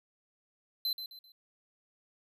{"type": "tone with echo", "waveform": "square", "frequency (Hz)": 4063, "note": "B7", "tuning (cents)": 48, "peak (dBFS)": -30, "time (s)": [0.85, 0.93], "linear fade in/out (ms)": 2, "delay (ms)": 130, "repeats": 3, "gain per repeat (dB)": -9, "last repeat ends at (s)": 1.32, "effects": []}